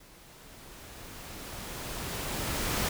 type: noise with level ramp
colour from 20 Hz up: pink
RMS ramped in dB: -55 to -29 dBFS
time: 0-2.89 s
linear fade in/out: 5 ms
effects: none